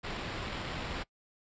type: noise with sample-and-hold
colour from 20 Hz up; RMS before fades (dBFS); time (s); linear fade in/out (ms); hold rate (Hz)
pink; -38; 0.03-1.04; 20; 6300
effects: noise-tail reverb RT60 0.1 s tail -23 dB re dry + resampled to 16000 Hz